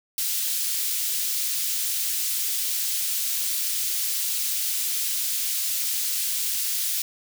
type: high-pass noise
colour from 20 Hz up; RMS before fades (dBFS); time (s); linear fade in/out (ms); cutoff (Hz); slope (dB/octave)
white; -26; 0.18-7.02; 2; 3300; 12
effects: none